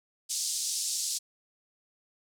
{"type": "band-pass noise", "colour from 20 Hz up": "white", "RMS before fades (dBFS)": -32, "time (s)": [0.29, 1.19], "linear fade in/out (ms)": 20, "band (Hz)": [4400, 8700], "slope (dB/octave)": 24, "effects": []}